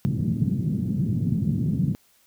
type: band-pass noise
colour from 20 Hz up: pink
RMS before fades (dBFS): -24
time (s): 0.05-1.95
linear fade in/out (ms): 0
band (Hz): 120 to 210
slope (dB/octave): 24
effects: white hiss -61 dBFS RMS until 2.26 s